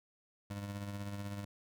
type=tone with tremolo; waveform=25% pulse; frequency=101 Hz; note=G#2; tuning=48 cents flat; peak=-34 dBFS; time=0.5-1.45 s; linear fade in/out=5 ms; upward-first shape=triangle; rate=16 Hz; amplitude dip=50%; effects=none